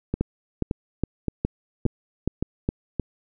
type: two click trains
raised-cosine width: 3 ms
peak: -9 / -11 dBFS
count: 7 / 6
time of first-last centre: 0.21-2.689 / 0.14-2.997 s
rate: 2.42 / 1.75 Hz
effects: none